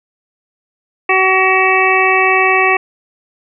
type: harmonic tone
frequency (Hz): 377.7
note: F#4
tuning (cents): +36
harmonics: 1 / 2 / 3 / 5 / 6 / 7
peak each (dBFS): -16 / -16 / -16 / -16 / -16 / -16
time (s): 1.09-2.77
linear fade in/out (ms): 5
effects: none